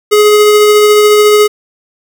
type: tone with tremolo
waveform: square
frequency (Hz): 420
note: G#4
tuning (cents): +19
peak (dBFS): -3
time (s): 0.11-1.48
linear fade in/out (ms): 20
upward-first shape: triangle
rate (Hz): 14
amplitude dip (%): 25
effects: none